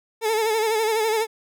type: tone with vibrato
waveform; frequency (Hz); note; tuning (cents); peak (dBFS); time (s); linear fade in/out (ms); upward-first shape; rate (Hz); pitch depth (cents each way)
30% pulse; 440; A4; 0; -17; 0.21-1.27; 50; sine; 12; 63
effects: none